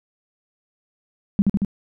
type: tone with echo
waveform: sine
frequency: 199.4 Hz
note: G3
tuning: 30 cents sharp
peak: -11 dBFS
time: 1.39-1.42 s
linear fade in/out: 0 ms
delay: 76 ms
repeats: 3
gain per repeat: -2 dB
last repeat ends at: 1.648 s
effects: none